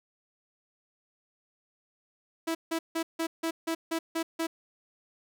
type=tone bursts; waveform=sawtooth; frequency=327.7 Hz; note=E4; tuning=10 cents flat; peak=-24 dBFS; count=9; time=2.47-4.47 s; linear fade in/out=10 ms; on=80 ms; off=160 ms; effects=none